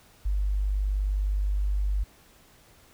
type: tone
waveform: sine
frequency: 49.66 Hz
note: G1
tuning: 23 cents sharp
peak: -23 dBFS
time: 0.25-2.04 s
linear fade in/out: 10 ms
effects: pink hiss -57 dBFS RMS until 2.93 s